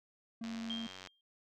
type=tone; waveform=triangle; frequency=227.8 Hz; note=A#3; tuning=40 cents flat; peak=-37 dBFS; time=0.41-0.87 s; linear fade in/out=5 ms
type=click train; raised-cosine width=0.2 ms; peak=-30 dBFS; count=60; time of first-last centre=0.44-1.072 s; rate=93.3 Hz
type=tone with exponential decay; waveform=sine; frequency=3200 Hz; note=G7; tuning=35 cents sharp; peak=-36 dBFS; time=0.7-1.21 s; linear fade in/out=2 ms; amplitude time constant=110 ms
effects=none